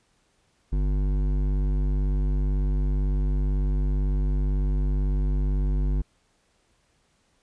triangle tone with hard clipping, 49 Hz, G1, in tune, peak -23 dBFS, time 0.72-6.02 s, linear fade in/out 10 ms, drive 16 dB, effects pink hiss -67 dBFS RMS until 7.42 s + resampled to 22050 Hz

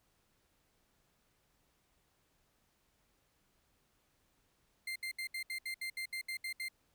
35% pulse tone bursts, 2093 Hz, C7, in tune, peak -36 dBFS, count 12, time 4.87-6.685 s, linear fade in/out 5 ms, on 88 ms, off 69 ms, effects pink hiss -75 dBFS RMS until 6.94 s

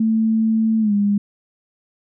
sine tone with pitch glide, 221.9 to 203.5 Hz, A3 to G#3, +15 to -35 cents, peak -14 dBFS, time 0-1.18 s, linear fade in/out 5 ms, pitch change -150 cents, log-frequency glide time 0.8-0.93 s, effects none

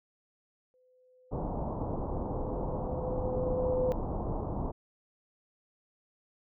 sine tone with exponential growth, 507 Hz, B4, 45 cents sharp, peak -25 dBFS, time 0.74-3.92 s, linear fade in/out 0 ms, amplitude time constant 690 ms
pink low-pass noise, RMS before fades -34 dBFS, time 1.31-4.72 s, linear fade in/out 20 ms, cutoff 1000 Hz, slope 48 dB/octave
effects none

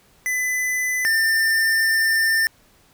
square tone pair in turn, 2007 / 1795.4 Hz, B6 / A6, +27 / +34 cents, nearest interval major second, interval 193 cents, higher first, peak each -21 / -17 dBFS, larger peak second, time 0.26-1.05 / 1.05-2.47 s, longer second, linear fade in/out 0 ms, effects pink hiss -56 dBFS RMS until 2.93 s

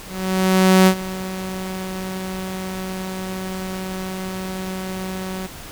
sawtooth tone with ADSR envelope, 187.6 Hz, F#3, 24 cents sharp, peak -5 dBFS, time 0.06-5.47 s, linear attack 810 ms, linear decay 74 ms, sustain -17 dB, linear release 13 ms, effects pink hiss -37 dBFS RMS until 5.71 s

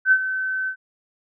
sine tone with ADSR envelope, 1529 Hz, G6, 44 cents flat, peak -10 dBFS, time 0.05-0.76 s, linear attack 66 ms, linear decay 63 ms, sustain -12 dB, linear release 81 ms, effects none

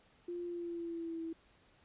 sine tone with pitch glide, 349.2 to 327.7 Hz, F4 to E4, 0 to -10 cents, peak -38 dBFS, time 0.28-1.33 s, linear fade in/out 5 ms, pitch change -110 cents, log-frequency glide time 0.45-1.22 s, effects pink hiss -67 dBFS RMS until 1.84 s + resampled to 8000 Hz

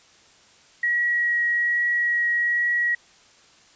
sine tone with vibrato, 1909 Hz, A#6, 41 cents sharp, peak -19 dBFS, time 0.83-2.95 s, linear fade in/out 5 ms, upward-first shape triangle, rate 1.2 Hz, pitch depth 9 cents each way, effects white hiss -54 dBFS RMS until 3.75 s + resampled to 16000 Hz

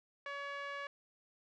5% pulse tone with low-pass filter, 565 Hz, C#5, 33 cents sharp, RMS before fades -43 dBFS, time 0.26-0.87 s, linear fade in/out 2 ms, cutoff 1700 Hz, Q 1.4, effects none

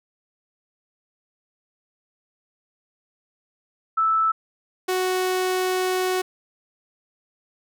sine / sawtooth tone pair in turn, 1315 / 369.9 Hz, E6 / F#4, -5 / 0 cents, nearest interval octave + minor seventh, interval 2195 cents, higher first, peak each -17 dBFS, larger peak neither, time 3.97-4.32 / 4.88-6.22 s, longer second, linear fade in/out 10 ms, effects none

